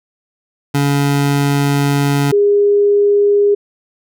25% pulse / sine tone pair in turn, 141.7 / 408 Hz, C#3 / G#4, +38 / -31 cents, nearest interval octave + tritone, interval 1831 cents, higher second, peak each -8 dBFS, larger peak neither, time 0.74-2.32 / 2.32-3.55 s, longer first, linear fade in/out 10 ms, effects none

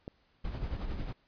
click, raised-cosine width 2 ms, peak -26 dBFS, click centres 0.079 s
brown noise with tremolo, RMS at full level -34 dBFS, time 0.44-1.13 s, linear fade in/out 10 ms, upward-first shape sine, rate 11 Hz, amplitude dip 50%
effects pink hiss -70 dBFS RMS until 1.27 s + resampled to 11025 Hz

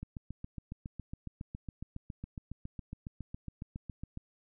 click train, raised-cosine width 5 ms, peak -28 dBFS, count 31, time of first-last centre 0.03-4.174 s, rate 7.24 Hz, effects none

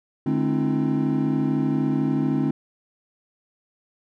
triangle tone cluster, 148.9 / 213.1 / 264.9 / 304.9 / 338.4 Hz, D3 / G#3 / C4 / D#4 / E4, +24 / +45 / +22 / -35 / +45 cents, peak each -24 / -26 / -21 / -26 / -28 dBFS, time 0.26-2.51 s, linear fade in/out 5 ms, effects none

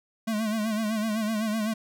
square tone with vibrato, 217.2 Hz, A3, 22 cents flat, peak -26 dBFS, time 0.27-1.74 s, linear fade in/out 10 ms, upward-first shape sine, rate 7.9 Hz, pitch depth 71 cents each way, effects none

